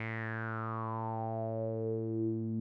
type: tone with low-pass filter sweep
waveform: sawtooth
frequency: 112.1 Hz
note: A2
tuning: 33 cents sharp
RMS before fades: -36 dBFS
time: 0-2.6 s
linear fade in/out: 5 ms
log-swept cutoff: 2200 to 250 Hz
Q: 8
effects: none